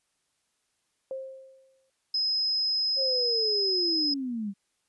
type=tone with exponential decay; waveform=sine; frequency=530 Hz; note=C5; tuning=22 cents sharp; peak=-30 dBFS; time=1.11-1.9 s; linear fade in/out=1 ms; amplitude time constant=170 ms
type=tone; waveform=sine; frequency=5090 Hz; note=D#8; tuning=39 cents sharp; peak=-24 dBFS; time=2.14-4.14 s; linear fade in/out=5 ms
type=linear sweep; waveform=sine; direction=down; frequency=547 to 191.2 Hz; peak=-29 dBFS; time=2.96-4.54 s; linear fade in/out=50 ms
effects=white hiss -75 dBFS RMS until 4.88 s + resampled to 24000 Hz